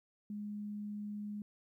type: tone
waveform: sine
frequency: 207.7 Hz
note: G#3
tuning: in tune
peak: -39 dBFS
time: 0.3-1.42 s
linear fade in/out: 2 ms
effects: 13-bit